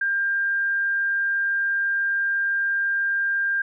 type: tone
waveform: sine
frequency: 1597 Hz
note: G6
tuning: 32 cents sharp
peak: -20 dBFS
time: 0.01-3.62 s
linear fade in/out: 5 ms
effects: none